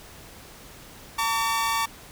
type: tone pair together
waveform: sawtooth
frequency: 906 / 1141.5 Hz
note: A#5 / D6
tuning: -50 / -50 cents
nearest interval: major third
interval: 400 cents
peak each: -22 dBFS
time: 1.18-1.86 s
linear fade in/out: 10 ms
effects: pink hiss -46 dBFS RMS until 2.11 s